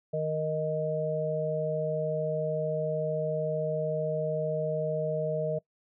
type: harmonic tone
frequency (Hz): 155.56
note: D#3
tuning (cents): 0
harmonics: 1 / 3 / 4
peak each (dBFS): -33 / -32 / -30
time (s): 0.13-5.59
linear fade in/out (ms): 10
effects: noise-tail reverb RT60 0.1 s tail -22 dB re dry